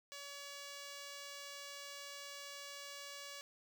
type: tone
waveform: 5% pulse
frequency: 567 Hz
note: C#5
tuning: 39 cents sharp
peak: -36 dBFS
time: 0.12-3.41 s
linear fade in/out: 0 ms
effects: none